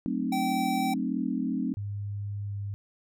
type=chord; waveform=sine; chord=F# diminished seventh; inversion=none; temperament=equal with one note detuned; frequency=185 / 220 / 261.6 / 304.9 Hz; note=F#3 / A3 / C4 / Eb4; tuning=0 / 0 / 0 / -35 cents; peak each=-34 / -32 / -30 / -34 dBFS; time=0.06-1.74 s; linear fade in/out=0 ms
type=tone; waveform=square; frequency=772 Hz; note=G5; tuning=27 cents flat; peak=-29 dBFS; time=0.32-0.94 s; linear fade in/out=5 ms
type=tone with pitch glide; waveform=sine; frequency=101.7 to 100.82 Hz; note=G#2 to G2; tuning=-36 to +49 cents; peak=-31 dBFS; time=1.77-2.74 s; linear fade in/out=0 ms; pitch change=-15 cents; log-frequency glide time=2.47-2.53 s
effects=none